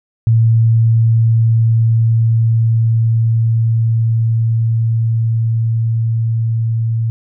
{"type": "tone with level ramp", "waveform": "sine", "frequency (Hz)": 113.7, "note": "A#2", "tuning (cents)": -43, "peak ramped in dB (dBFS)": [-7, -13], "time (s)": [0.27, 7.1], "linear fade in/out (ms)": 0, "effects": []}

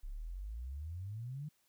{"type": "exponential sweep", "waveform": "sine", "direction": "up", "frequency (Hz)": [32.19, 155.56], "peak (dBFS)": -40, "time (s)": [0.03, 1.49], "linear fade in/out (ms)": 10, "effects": ["white hiss -75 dBFS RMS until 1.68 s"]}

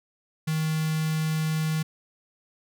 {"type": "tone with notch filter", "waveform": "square", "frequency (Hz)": 157.3, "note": "D#3", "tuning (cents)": 19, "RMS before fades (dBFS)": -26, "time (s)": [0.47, 1.83], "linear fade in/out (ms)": 10, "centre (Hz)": 580, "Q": 0.51, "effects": []}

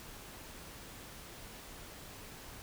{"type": "silence", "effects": ["pink hiss -50 dBFS RMS until 2.62 s"]}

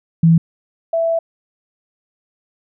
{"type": "tone pair in turn", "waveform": "sine", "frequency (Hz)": [164.81, 661.9], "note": ["E3", "E5"], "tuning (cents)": [0, 7], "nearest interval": "2 octaves", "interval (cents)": 2407, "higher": "second", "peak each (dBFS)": [-7, -14], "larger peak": "first", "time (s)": [[0.23, 0.38], [0.93, 1.19]], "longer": "second", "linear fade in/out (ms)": 5, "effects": []}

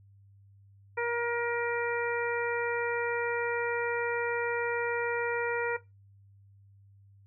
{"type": "harmonic tone", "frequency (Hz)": 473.3, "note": "A#4", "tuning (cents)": 26, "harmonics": [1, 2, 3, 4, 5], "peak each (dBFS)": [-31, -34, -36, -37, -38], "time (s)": [0.97, 5.77], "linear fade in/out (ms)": 10, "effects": ["noise-tail reverb RT60 0.2 s tail -17 dB re dry", "added 99 Hz sine -55 dBFS peak until 7.26 s"]}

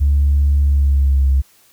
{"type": "tone with pitch glide", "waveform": "sine", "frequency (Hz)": [71.2, 67.52], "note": ["C#2", "C#2"], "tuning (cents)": [47, -45], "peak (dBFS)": -9, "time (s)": [0, 1.42], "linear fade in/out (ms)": 20, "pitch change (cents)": -92, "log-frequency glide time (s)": [0.63, 1.28], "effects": ["tanh soft clip ceiling -7 dBFS", "white hiss -52 dBFS RMS until 1.72 s"]}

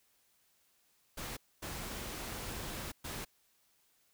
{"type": "noise bursts at uneven times", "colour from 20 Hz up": "pink", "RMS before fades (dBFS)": -42, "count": 3, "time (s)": [[1.17, 1.37], [1.62, 2.92], [3.04, 3.25]], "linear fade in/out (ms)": 10, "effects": ["white hiss -72 dBFS RMS until 4.13 s"]}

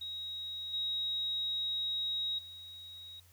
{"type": "tone with level steps", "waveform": "sine", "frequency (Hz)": 3800, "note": "A#7", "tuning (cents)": 33, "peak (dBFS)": [-38, -32, -46], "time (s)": [0.01, 3.2], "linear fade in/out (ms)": 5, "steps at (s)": [0.73, 2.38], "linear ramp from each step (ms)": 10, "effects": ["added 88 Hz sine -61 dBFS peak until 3.32 s", "white hiss -65 dBFS RMS until 3.32 s"]}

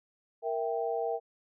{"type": "chord", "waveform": "sine", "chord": "E diminished", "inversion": "second", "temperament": "equal", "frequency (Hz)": [466.2, 659.3, 784], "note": ["Bb4", "E5", "G5"], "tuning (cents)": [0, 0, 0], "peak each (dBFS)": [-32, -34, -35], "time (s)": [0.42, 1.2], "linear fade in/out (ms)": 50, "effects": []}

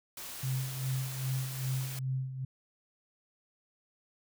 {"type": "noise", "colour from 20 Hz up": "white", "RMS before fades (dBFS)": -43, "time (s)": [0.17, 1.99], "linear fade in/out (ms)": 2}
{"type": "tone with tremolo", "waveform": "sine", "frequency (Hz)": 131.2, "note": "C3", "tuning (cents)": 5, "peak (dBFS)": -29, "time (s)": [0.43, 2.45], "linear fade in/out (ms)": 5, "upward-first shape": "sine", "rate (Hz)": 2.5, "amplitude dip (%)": 65}
{"effects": []}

